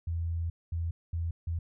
sine tone bursts at uneven times, 83.7 Hz, E2, 27 cents sharp, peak -29 dBFS, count 4, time 0.07-0.5 / 0.72-0.91 / 1.13-1.31 / 1.47-1.59 s, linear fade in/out 5 ms, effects none

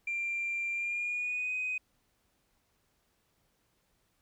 sine tone with pitch glide, 2374 to 2505 Hz, D7 to D#7, +18 to +11 cents, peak -30 dBFS, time 0.07-1.78 s, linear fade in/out 5 ms, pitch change +93 cents, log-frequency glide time 0.72-1.54 s, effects tanh soft clip ceiling -27 dBFS + pink hiss -74 dBFS RMS until 4.21 s

